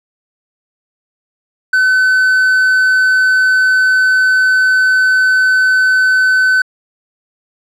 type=tone; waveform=triangle; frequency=1516 Hz; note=F#6; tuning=42 cents sharp; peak=-6 dBFS; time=1.73-6.62 s; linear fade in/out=5 ms; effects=resampled to 32000 Hz